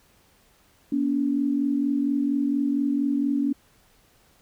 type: tone pair together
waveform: sine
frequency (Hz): 240 / 284.3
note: B3 / C#4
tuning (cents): -49 / +44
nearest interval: minor third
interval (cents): 293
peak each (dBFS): -26 / -22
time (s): 0.92-3.53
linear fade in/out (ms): 5
effects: pink hiss -60 dBFS RMS until 4.41 s